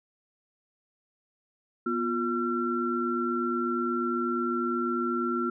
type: tone cluster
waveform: sine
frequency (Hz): 243 / 351.3 / 1357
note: B3 / F4 / E6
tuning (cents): -28 / +10 / +50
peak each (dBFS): -30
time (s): 1.86-5.5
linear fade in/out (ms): 5
effects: none